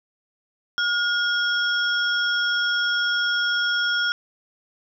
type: tone cluster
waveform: sine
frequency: 1429 / 3307 / 5410 Hz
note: F6 / G#7 / E8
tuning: +39 / -8 / +44 cents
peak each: -21 / -26 / -30 dBFS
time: 0.78-4.12 s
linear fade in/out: 0 ms
effects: none